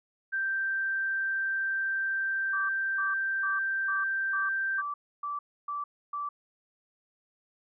sine tone, 1568 Hz, G6, in tune, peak -27 dBFS, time 0.32-4.82 s, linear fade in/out 20 ms
sine tone bursts, 1162 Hz, D6, 19 cents flat, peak -31 dBFS, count 9, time 2.53-6.29 s, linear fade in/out 5 ms, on 160 ms, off 290 ms
effects none

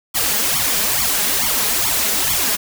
white noise with flanger, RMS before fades -18 dBFS, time 0.14-2.57 s, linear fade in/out 20 ms, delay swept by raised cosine 0.89 to 4.89 ms, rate 2.3 Hz, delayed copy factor +0.95, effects none

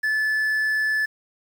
triangle tone with quantisation, 1736 Hz, A6, 24 cents flat, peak -18 dBFS, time 0.03-1.06 s, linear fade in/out 10 ms, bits 8, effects none

